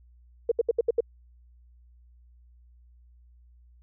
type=tone bursts; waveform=sine; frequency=466.2 Hz; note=A#4; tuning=in tune; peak=-18 dBFS; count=6; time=0.49-1.006 s; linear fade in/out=5 ms; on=26 ms; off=72 ms; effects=added 60 Hz sine -53 dBFS peak until 3.82 s